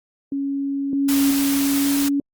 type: tone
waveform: sine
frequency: 277.6 Hz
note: C#4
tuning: 3 cents sharp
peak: -21 dBFS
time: 0.32-1.31 s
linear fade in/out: 2 ms
type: tone with pitch glide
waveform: sine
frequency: 278.1 to 281.7 Hz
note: C#4 to C#4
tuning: +6 to +28 cents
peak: -17 dBFS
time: 0.93-2.2 s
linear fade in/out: 2 ms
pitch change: +22 cents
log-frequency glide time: 1.61-2.07 s
type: noise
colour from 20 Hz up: white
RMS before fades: -26 dBFS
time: 1.08-2.09 s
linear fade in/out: 10 ms
effects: Opus 48 kbps